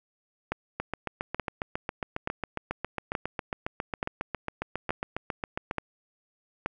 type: two click trains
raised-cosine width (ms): 0.5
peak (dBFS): -15 / -13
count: 37 / 8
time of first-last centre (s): 0.8-5.711 / 0.52-6.66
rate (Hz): 7.33 / 1.14
effects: none